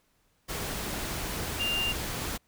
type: tone in noise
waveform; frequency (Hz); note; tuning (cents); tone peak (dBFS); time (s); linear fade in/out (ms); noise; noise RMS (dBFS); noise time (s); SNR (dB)
sine; 2794; F7; 0; -27; 1.59-1.93; 20; pink; -34; 0.48-2.38; +4
effects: pink hiss -70 dBFS RMS until 2.47 s